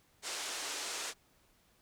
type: band-pass noise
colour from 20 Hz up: white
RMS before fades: -40 dBFS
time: 0.22-1.14 s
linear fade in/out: 50 ms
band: 310 to 8100 Hz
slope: 24 dB/octave
effects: pink hiss -69 dBFS RMS until 1.81 s